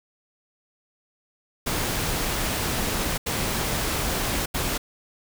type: noise bursts at uneven times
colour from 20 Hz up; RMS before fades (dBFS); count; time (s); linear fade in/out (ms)
pink; -26; 3; 1.66-3.18 / 3.26-4.46 / 4.54-4.78; 10
effects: none